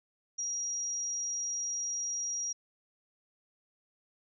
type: tone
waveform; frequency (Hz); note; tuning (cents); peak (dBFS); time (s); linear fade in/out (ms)
sine; 5710; F8; +37; -32; 0.38-2.53; 10
effects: none